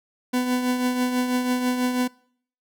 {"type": "tone with tremolo", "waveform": "40% pulse", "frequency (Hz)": 250, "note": "B3", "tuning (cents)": 21, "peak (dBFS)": -18, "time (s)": [0.33, 2.08], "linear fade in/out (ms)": 10, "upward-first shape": "triangle", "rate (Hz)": 6.1, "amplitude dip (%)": 55, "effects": ["noise-tail reverb RT60 0.6 s tail -24 dB re dry"]}